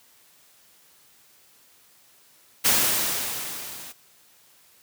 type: noise with level ramp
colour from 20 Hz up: white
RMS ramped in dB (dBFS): -18 to -41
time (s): 2.64-3.93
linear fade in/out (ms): 20
effects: white hiss -57 dBFS RMS until 4.82 s + high-pass 80 Hz 12 dB/octave